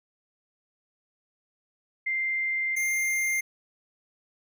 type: tone pair in turn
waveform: sine / square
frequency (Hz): 2093 / 2106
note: C7 / C7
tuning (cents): 0 / +11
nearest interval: unison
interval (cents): 11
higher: second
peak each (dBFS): -25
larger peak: neither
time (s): 2.06-2.76 / 2.76-3.41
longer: first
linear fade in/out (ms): 10
effects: none